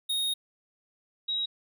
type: tone pair in turn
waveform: square / sine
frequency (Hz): 3729 / 3827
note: A#7 / A#7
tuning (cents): 0 / +45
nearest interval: unison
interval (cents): 45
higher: second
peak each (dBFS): -27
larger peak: neither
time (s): 0.09-0.34 / 1.28-1.46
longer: first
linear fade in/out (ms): 10
effects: none